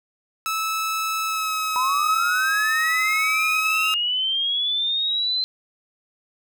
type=tone with pitch glide; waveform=sawtooth; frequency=1305 to 1280.4 Hz; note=E6 to D#6; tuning=-18 to +49 cents; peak=-19 dBFS; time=0.46-3.94 s; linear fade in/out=0 ms; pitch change=-33 cents; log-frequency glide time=1.25-1.54 s
type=linear sweep; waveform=sine; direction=up; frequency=979 to 4098 Hz; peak=-20 dBFS; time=1.76-5.44 s; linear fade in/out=0 ms
effects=none